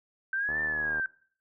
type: linear two-way sweep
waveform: sine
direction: up then down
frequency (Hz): 1543 to 1791 to 1543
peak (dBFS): -27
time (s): 0.33-1.06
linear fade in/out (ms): 2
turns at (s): 0.6
type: click train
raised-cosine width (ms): 1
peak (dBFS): -27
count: 40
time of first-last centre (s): 0.49-0.997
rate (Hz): 76.9
effects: noise-tail reverb RT60 0.5 s tail -22 dB re dry